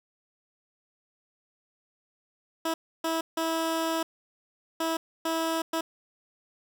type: tone bursts at uneven times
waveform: 15% pulse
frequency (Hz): 325.9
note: E4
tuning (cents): -20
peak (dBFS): -20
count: 6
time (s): 2.65-2.74 / 3.04-3.21 / 3.37-4.03 / 4.8-4.97 / 5.25-5.62 / 5.73-5.81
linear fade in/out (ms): 5
effects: none